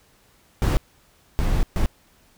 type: noise bursts at uneven times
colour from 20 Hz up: brown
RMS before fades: -19 dBFS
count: 3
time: 0.62-0.77 / 1.39-1.63 / 1.76-1.86 s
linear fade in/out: 0 ms
effects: pink hiss -58 dBFS RMS until 2.37 s